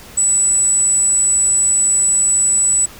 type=tone; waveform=sine; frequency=7902 Hz; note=B8; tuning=in tune; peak=-10 dBFS; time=0.17-2.86 s; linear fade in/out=10 ms; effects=tanh soft clip ceiling -7 dBFS + pink hiss -38 dBFS RMS until 2.99 s